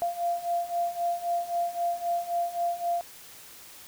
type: beating tone pair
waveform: sine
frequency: 690 / 693.8 Hz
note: F5 / F5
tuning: -21 / -12 cents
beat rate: 3.8 Hz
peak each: -31 / -28 dBFS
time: 0.02-3.01 s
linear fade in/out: 0 ms
effects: white hiss -48 dBFS RMS until 3.87 s